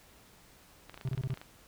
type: clicks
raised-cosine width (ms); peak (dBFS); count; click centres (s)
0.3; -30; 12; 0.896 / 0.943 / 0.976 / 1.012 / 1.075 / 1.132 / 1.178 / 1.236 / 1.305 / 1.341 / 1.374 / 1.415
type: tone bursts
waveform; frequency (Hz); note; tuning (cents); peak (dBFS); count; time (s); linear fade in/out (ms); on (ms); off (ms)
triangle; 130.81; C3; 0; -28; 5; 1.05-1.337; 2; 39; 23
effects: pink hiss -59 dBFS RMS until 1.67 s